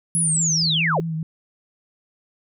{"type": "linear sweep", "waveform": "sine", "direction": "down", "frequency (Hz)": [10548, 324], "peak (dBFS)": -18, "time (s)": [0.15, 1], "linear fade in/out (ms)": 0}
{"type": "tone with vibrato", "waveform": "sine", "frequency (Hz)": 161.8, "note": "E3", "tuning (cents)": -32, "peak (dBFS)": -23, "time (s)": [0.15, 1.23], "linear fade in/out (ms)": 2, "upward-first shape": "triangle", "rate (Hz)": 4.7, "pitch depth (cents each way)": 48}
{"effects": []}